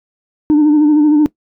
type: tone with vibrato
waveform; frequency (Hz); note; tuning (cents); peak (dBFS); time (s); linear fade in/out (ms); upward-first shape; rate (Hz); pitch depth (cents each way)
sine; 300; D4; +37; -4; 0.5-1.26; 0; sine; 13; 45
effects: noise-tail reverb RT60 0.1 s tail -20 dB re dry + tanh soft clip ceiling -5 dBFS